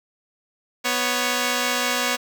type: tone pair together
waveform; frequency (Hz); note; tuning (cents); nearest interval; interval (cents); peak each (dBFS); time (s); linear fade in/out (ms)
5% pulse; 246.9 / 554.3; B3 / C#5; 0 / 0; octave + major second; 1400; -12; 0.84-2.17; 20
effects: none